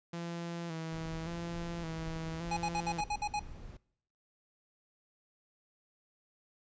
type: tone with vibrato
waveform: sawtooth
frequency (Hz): 166.1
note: E3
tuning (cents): +13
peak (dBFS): -34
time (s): 0.13-3.01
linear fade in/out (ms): 5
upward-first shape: square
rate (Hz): 0.88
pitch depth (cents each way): 42
type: noise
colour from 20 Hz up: brown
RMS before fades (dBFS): -47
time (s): 0.92-3.77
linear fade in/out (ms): 5
type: tone bursts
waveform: square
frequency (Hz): 834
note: G#5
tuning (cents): +7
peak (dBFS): -32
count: 8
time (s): 2.51-3.395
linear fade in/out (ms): 5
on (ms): 59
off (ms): 59
effects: noise-tail reverb RT60 0.7 s tail -22 dB re dry + resampled to 16000 Hz